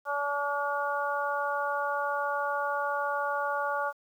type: harmonic tone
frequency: 286.3 Hz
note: D4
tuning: 44 cents flat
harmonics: 2 / 3 / 4 / 5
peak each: -33 / -33 / -33 / -33 dBFS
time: 0.05-3.93 s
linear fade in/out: 50 ms
effects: 10-bit